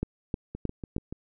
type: two click trains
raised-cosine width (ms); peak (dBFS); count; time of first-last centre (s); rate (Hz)
3; -23 / -15; 5 / 4; 0.55-1.126 / 0.03-0.965; 6.95 / 3.21
effects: none